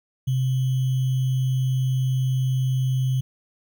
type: tone with sample-and-hold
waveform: sine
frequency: 130 Hz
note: C3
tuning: 11 cents flat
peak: -19 dBFS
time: 0.27-3.21 s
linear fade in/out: 10 ms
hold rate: 3150 Hz
effects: none